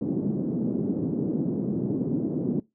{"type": "band-pass noise", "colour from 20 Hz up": "white", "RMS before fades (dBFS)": -27, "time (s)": [0.01, 2.6], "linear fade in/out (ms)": 5, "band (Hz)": [150, 320], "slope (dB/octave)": 24, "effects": ["noise-tail reverb RT60 0.2 s tail -22 dB re dry"]}